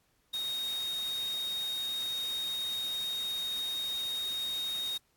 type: tone in noise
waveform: sine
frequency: 3729 Hz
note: A#7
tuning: in tune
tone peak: -32 dBFS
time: 0.33-4.98 s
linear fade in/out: 10 ms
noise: white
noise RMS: -45 dBFS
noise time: 0.33-4.98 s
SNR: +10 dB
effects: pink hiss -72 dBFS RMS until 5.16 s + AAC 64 kbps